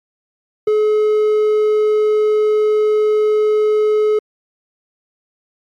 triangle tone, 426.5 Hz, G#4, 46 cents sharp, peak -9 dBFS, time 0.67-4.19 s, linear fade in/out 5 ms, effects MP3 64 kbps

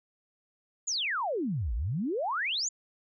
sine exponential two-way sweep, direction down then up, 7310 to 50 to 7310 Hz, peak -28 dBFS, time 0.87-2.69 s, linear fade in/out 10 ms, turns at 1.74 s, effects none

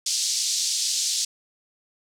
pink band-pass noise, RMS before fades -25 dBFS, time 0.06-1.25 s, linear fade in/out 5 ms, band 4300 to 7700 Hz, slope 24 dB/octave, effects none

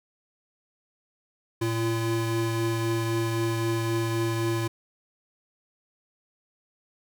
square tone pair together, 114.61 / 340 Hz, A#2 / F4, -29 / -46 cents, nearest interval octave + perfect fifth, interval 1883 cents, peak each -28 dBFS, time 1.61-4.68 s, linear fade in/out 10 ms, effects none

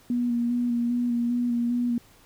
sine tone with vibrato, 240 Hz, B3, 49 cents flat, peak -22 dBFS, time 0.1-1.98 s, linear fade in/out 2 ms, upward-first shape square, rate 2.5 Hz, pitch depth 19 cents each way, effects pink hiss -56 dBFS RMS until 2.25 s

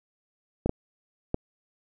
clicks, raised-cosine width 2 ms, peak -12 dBFS, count 3, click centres 0.66 / 0.694 / 1.344 s, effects none

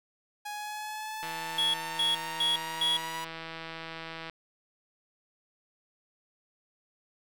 sawtooth linear sweep, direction up, 830.6 to 977 Hz, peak -32 dBFS, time 0.45-3.25 s, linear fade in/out 10 ms
click train, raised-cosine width 0.3 ms, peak -24 dBFS, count 501, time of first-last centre 1.23-4.297 s, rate 163 Hz
triangle tone bursts, 3340 Hz, G#7, 9 cents sharp, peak -23 dBFS, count 4, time 1.58-2.97 s, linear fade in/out 5 ms, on 160 ms, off 250 ms
effects none

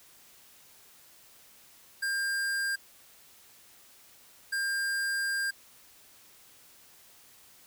square tone bursts at uneven times, 1600 Hz, G6, 35 cents sharp, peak -29 dBFS, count 2, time 2.02-2.76 / 4.52-5.51 s, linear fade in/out 10 ms, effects white hiss -57 dBFS RMS until 7.66 s

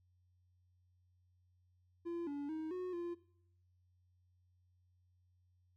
triangle tone with pitch steps, 341.5 / 286 / 315.4 / 365.1 / 345.8 Hz, F4 / D4 / D#4 / F#4 / F4, -39 / -46 / +24 / -23 / -17 cents, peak -37 dBFS, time 2.05-3.15 s, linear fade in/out 20 ms, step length 220 ms, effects noise-tail reverb RT60 0.7 s tail -18 dB re dry + added 90 Hz sine -70 dBFS peak until 5.76 s

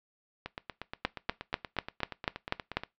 two click trains, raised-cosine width 0.3 ms, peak -21 / -11 dBFS, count 21 / 8, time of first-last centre 0.46-2.835 / 1.05-2.77 s, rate 8.42 / 4.07 Hz, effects noise-tail reverb RT60 0.2 s tail -20 dB re dry + low-pass 5000 Hz 12 dB/octave

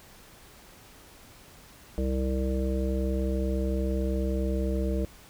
harmonic tone, 65.41 Hz, C2, in tune, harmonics 1 / 3 / 5 / 7 / 9, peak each -27 / -32 / -34 / -35 / -37 dBFS, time 1.98-5.05 s, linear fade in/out 0 ms, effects pink hiss -52 dBFS RMS until 5.29 s

